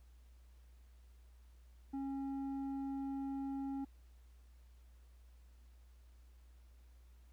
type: tone with low-pass filter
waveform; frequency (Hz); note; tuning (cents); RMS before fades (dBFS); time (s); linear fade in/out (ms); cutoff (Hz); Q
square; 272.9; C#4; -27; -41; 1.93-3.85; 10; 600; 2.1
effects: added 60 Hz sine -58 dBFS peak until 7.32 s + pink hiss -75 dBFS RMS until 7.32 s